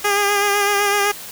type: tone with vibrato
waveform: 10% pulse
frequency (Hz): 406.5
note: G#4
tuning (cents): -37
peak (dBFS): -7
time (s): 0.04-1.12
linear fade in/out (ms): 10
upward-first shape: sine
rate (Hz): 7.9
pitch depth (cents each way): 30
effects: white hiss -34 dBFS RMS until 1.31 s